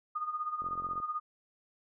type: tone with tremolo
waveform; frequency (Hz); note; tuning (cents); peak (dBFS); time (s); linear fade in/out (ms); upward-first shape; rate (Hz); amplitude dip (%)
sine; 1229; D#6; -22; -30; 0.15-1.2; 10; sine; 16; 70
type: click train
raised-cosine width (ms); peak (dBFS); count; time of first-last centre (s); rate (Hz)
2; -36; 18; 0.62-1.001; 44.6
effects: none

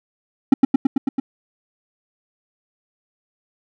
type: tone with echo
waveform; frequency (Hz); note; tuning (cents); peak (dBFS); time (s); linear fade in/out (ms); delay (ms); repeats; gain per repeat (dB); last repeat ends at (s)
triangle; 268; C4; +42; -3; 0.52-0.54; 5; 110; 6; -2; 1.2
effects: none

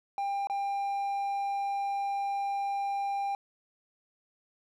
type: tone with dropouts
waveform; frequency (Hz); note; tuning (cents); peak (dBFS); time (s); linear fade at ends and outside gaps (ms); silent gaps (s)
triangle; 797; G5; +28; -27; 0.18-3.35; 1; 0.471-0.498
effects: none

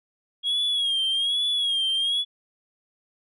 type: tone with vibrato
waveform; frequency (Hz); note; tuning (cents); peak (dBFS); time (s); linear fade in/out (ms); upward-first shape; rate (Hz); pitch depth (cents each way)
sine; 3286; G#7; -19; -19; 0.43-2.25; 50; sine; 1.2; 77
effects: tanh soft clip ceiling -20 dBFS

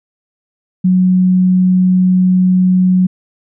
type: tone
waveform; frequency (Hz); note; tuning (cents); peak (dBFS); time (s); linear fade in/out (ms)
sine; 183.9; F#3; -10; -7; 0.84-3.07; 10
effects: none

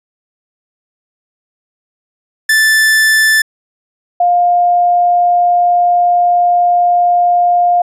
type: tone pair in turn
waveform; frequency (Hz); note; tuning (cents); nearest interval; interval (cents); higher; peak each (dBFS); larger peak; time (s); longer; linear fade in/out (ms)
45% pulse / sine; 1757 / 705.4; A6 / F5; -3 / +17; octave + major third; 1580; first; -7; neither; 2.49-3.42 / 4.2-7.82; second; 5
effects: resampled to 32000 Hz

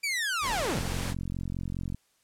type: linear sweep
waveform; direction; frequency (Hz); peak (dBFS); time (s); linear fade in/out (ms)
sawtooth; down; 2374 to 53.4; -24; 0.03-0.8; 10
type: noise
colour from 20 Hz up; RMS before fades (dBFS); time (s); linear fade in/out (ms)
pink; -35; 0.41-1.15; 50
type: click train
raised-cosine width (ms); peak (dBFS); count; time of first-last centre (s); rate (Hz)
5; -22; 52; 0.81-1.946; 44.9
effects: white hiss -69 dBFS RMS until 2.23 s + low-pass 11000 Hz 12 dB/octave

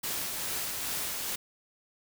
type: noise with tremolo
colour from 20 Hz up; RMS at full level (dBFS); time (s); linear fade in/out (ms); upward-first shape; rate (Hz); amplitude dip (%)
white; -33; 0.03-1.36; 10; sine; 2.4; 25
effects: none

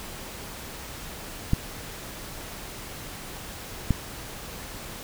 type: clicks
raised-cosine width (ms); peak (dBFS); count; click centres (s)
5; -8 / -8; 2; 1.534 / 3.907
effects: pink hiss -39 dBFS RMS until 5.03 s

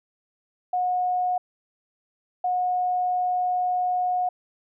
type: tone pair in turn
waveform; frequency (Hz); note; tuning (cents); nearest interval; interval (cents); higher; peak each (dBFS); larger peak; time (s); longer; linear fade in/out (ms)
sine; 726 / 726; F#5 / F#5; -33 / -33; unison; 0; neither; -21; neither; 0.73-1.38 / 2.44-4.29; second; 5
effects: none

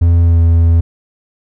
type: tone with pitch glide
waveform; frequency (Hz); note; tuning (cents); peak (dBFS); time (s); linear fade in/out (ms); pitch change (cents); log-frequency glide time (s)
triangle; 85 to 83.54; F2 to E2; -46 to +24; -4; 0.01-0.81; 10; -30; 0.22-0.39
effects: none

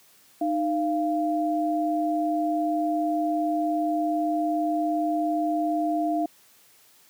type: tone pair together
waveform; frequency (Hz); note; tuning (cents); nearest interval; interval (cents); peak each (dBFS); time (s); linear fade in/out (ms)
sine; 307.4 / 690; D#4 / F5; -21 / -21; octave + major second; 1400; -25; 0.41-6.26; 5
effects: white hiss -57 dBFS RMS until 7.09 s + high-pass 100 Hz 12 dB/octave

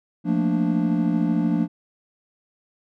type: chord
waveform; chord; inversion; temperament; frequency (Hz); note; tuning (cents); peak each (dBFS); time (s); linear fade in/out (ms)
triangle; Bb major seventh; second; equal; 174.61 / 220 / 233.1 / 293.7; F3 / A3 / Bb3 / D4; 0 / 0 / 0 / 0; -21 / -24 / -23 / -22; 0.24-1.68; 50
effects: none

